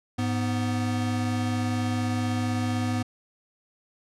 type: tone pair together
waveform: square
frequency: 103.95 / 247.7 Hz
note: G#2 / B3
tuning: +2 / +5 cents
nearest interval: octave + minor third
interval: 1503 cents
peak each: -28 / -28 dBFS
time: 0.18-3.03 s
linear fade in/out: 10 ms
effects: low-pass 9000 Hz 12 dB/octave